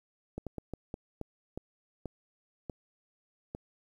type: slowing click train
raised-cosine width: 2 ms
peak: -24 dBFS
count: 10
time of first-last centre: 0.38-3.549 s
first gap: 87 ms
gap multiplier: 1.33
effects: 10-bit